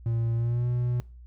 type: tone with pitch glide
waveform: triangle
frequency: 115.4 to 122.12 Hz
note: A#2 to B2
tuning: -17 to -19 cents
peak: -22 dBFS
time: 0.06-1 s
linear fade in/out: 0 ms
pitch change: +98 cents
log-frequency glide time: 0.34-0.67 s
effects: noise-tail reverb RT60 0.4 s tail -23 dB re dry + added 60 Hz sine -44 dBFS peak until 1.26 s